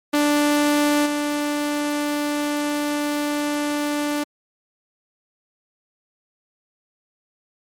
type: tone with level steps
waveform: sawtooth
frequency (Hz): 293.7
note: D4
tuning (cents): 0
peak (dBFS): -12 / -17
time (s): 0.13-4.24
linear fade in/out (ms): 10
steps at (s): 1.05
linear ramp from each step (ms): 20
effects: MP3 64 kbps